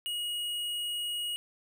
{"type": "tone with hard clipping", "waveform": "sine", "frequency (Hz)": 2890, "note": "F#7", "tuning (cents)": -41, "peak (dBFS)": -33, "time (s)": [0.06, 1.36], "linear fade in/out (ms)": 0, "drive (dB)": 12, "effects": []}